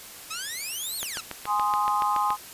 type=exponential two-way sweep; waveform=10% pulse; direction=up then down; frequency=1240 to 4435 to 1240 Hz; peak=-23 dBFS; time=0.3-1.21 s; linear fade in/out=10 ms; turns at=0.97 s
type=click train; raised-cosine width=0.3 ms; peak=-16 dBFS; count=10; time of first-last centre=1.03-2.305 s; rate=7.06 Hz
type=chord; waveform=sine; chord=Ab major; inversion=none; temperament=equal with one note detuned; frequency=830.6 / 1043.5 / 1244.5 Hz; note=Ab5 / C6 / Eb6; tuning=0 / -5 / 0 cents; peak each=-26 / -25 / -28 dBFS; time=1.46-2.37 s; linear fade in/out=50 ms
effects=white hiss -43 dBFS RMS until 2.53 s + resampled to 32000 Hz